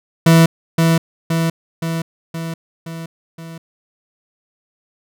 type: tone with echo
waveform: 40% pulse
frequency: 164.4 Hz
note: E3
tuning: 4 cents flat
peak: -6 dBFS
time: 0.26-0.46 s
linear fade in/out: 5 ms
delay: 520 ms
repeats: 6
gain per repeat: -4 dB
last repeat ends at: 3.58 s
effects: none